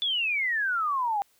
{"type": "exponential sweep", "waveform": "sine", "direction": "down", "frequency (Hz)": [3510, 784], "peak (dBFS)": -24, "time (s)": [0.02, 1.22], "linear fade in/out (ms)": 0, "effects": ["white hiss -65 dBFS RMS until 1.39 s"]}